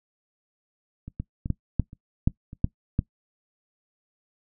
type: clicks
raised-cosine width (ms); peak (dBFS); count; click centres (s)
5; -25 / -18 / -18 / -12 / -8 / -30 / -7 / -27 / -8 / -9; 10; 1.08 / 1.2 / 1.459 / 1.503 / 1.797 / 1.931 / 2.275 / 2.531 / 2.644 / 2.991
effects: noise-tail reverb RT60 0.1 s tail -20 dB re dry